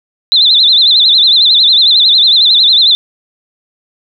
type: tone with vibrato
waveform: sine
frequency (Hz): 3800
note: A#7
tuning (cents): +33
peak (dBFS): -4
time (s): 0.32-2.95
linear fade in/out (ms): 0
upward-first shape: sine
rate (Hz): 11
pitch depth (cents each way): 160
effects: none